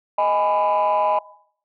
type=chord; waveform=sine; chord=G# minor; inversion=second; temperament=just; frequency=623 / 830.6 / 996.7 Hz; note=D#5 / G#5 / B5; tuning=+2 / 0 / +16 cents; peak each=-19 dBFS; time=0.18-1.19 s; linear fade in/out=5 ms; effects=noise-tail reverb RT60 0.6 s tail -20 dB re dry + tanh soft clip ceiling -12 dBFS